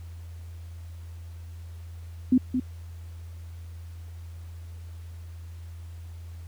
sine tone with echo, 254 Hz, B3, 49 cents sharp, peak -15 dBFS, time 2.32-2.38 s, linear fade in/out 5 ms, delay 220 ms, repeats 1, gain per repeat -7 dB, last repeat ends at 2.6 s, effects added 84 Hz sine -38 dBFS peak until 6.47 s + pink hiss -58 dBFS RMS until 6.47 s

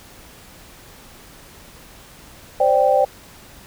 sine chord, C suspended second, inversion none, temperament equal, 523.3 / 587.3 / 784 Hz, C5 / D5 / G5, 0 / 0 / 0 cents, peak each -17 dBFS, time 2.6-3.05 s, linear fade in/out 5 ms, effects pink hiss -44 dBFS RMS until 3.66 s

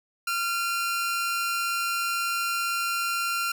sawtooth tone pair together, 1379 / 2448 Hz, F6 / D#7, -22 / -29 cents, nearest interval minor seventh, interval 993 cents, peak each -22 / -33 dBFS, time 0.27-3.52 s, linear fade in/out 5 ms, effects none

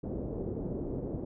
white low-pass noise, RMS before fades -36 dBFS, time 0.03-1.25 s, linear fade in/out 10 ms, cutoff 440 Hz, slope 24 dB/octave, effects none

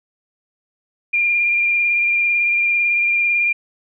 sine tone with vibrato, 2400 Hz, D7, 37 cents sharp, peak -14 dBFS, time 1.13-3.53 s, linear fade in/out 10 ms, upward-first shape sine, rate 18 Hz, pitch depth 19 cents each way, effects none

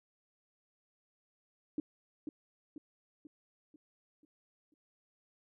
sine tone with echo, 300.4 Hz, D4, 39 cents sharp, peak -31 dBFS, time 1.78-1.8 s, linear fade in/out 2 ms, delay 490 ms, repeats 6, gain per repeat -6 dB, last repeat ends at 4.74 s, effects none

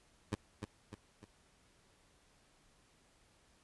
15% pulse tone with echo, 103.9 Hz, G#2, 1 cent sharp, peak -27 dBFS, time 0.32-0.35 s, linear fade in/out 5 ms, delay 300 ms, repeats 3, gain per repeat -6 dB, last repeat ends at 1.25 s, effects pink hiss -69 dBFS RMS until 3.63 s + resampled to 24000 Hz

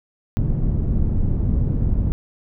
pink low-pass noise, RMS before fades -19 dBFS, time 0.37-2.12 s, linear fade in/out 0 ms, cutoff 180 Hz, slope 12 dB/octave, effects none

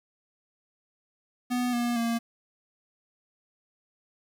square tone with pitch steps, 246.9 / 239.5 / 232.2 Hz, B3 / A#3 / A#3, 0 / +47 / -7 cents, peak -26 dBFS, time 1.5-2.19 s, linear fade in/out 20 ms, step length 230 ms, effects 9-bit

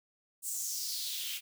white noise with high-pass filter sweep, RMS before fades -37 dBFS, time 0.42-1.41 s, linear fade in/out 50 ms, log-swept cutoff 8400 to 2600 Hz, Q 3.4, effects none

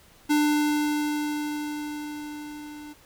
square tone with level ramp, 297.9 Hz, D4, 25 cents sharp, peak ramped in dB -19 to -40 dBFS, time 0.29-2.94 s, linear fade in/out 20 ms, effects pink hiss -55 dBFS RMS until 3.05 s

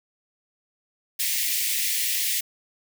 white high-pass noise, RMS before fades -25 dBFS, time 1.19-2.41 s, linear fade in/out 10 ms, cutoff 1800 Hz, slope 96 dB/octave, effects none

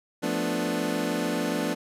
25% pulse chord, B half-diminished seventh, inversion second, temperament equal, 174.61 / 220 / 246.9 / 293.7 Hz, F3 / A3 / B3 / D4, 0 / 0 / 0 / 0 cents, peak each -29 / -29 / -27 / -26 dBFS, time 0.22-1.75 s, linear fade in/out 20 ms, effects resampled to 32000 Hz

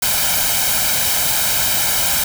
white noise with comb filter, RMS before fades -17 dBFS, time 0.02-2.24 s, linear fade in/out 5 ms, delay 1.3 ms, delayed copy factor +0.65, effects none

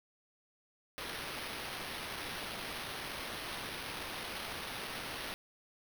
blue noise with sample-and-hold, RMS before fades -42 dBFS, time 0.98-5.34 s, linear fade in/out 0 ms, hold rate 7350 Hz, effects none

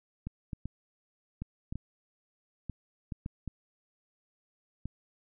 clicks, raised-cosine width 5 ms, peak -24 dBFS, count 11, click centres 0.27 / 0.532 / 0.656 / 1.42 / 1.725 / 1.756 / 2.697 / 3.122 / 3.261 / 3.477 / 4.856 s, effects none

